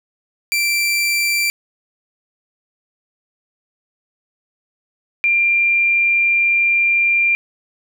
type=tone pair in turn; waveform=sawtooth / sine; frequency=2349 / 2383 Hz; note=D7 / D7; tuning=0 / +25 cents; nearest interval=unison; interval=25 cents; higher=second; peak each=-12 dBFS; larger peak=neither; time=0.52-1.5 / 5.24-7.35 s; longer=second; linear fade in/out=0 ms; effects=none